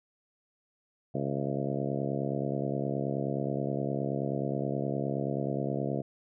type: harmonic tone with a mistuned harmonic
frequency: 69.5 Hz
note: C#2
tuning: 5 cents sharp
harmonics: 2 / 3 / 4 / 5 / 6 / 7 / 8 / 9 / 10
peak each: -34 / -36 / -37 / -38 / -39 / -39 / -40 / -41 / -41 dBFS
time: 1.14-6.02 s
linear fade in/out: 10 ms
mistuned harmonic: 10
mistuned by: -46 cents
effects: none